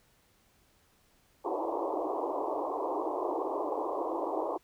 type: band-pass noise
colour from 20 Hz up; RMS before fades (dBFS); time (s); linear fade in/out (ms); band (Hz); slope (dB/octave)
pink; -33; 1.44-4.58; 20; 300 to 1100; 96
effects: pink hiss -67 dBFS RMS until 4.63 s